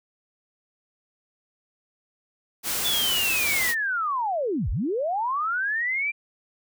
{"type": "noise", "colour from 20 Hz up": "white", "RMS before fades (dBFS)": -27, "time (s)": [2.63, 3.75], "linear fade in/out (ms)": 50}
{"type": "linear two-way sweep", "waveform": "sine", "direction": "down then up", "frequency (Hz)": [3515, 32.72, 2387], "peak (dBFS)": -23, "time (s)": [2.84, 6.12], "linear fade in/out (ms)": 20, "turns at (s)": 4.7}
{"effects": []}